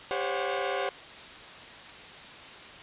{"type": "tone cluster", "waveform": "sawtooth", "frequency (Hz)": [395.4, 519, 555, 728], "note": ["G4", "C5", "C#5", "F#5"], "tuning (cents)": [15, -14, 2, -28], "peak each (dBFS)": -30, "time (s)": [0.11, 0.89], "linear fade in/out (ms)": 0, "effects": ["white hiss -45 dBFS RMS until 2.82 s", "resampled to 8000 Hz"]}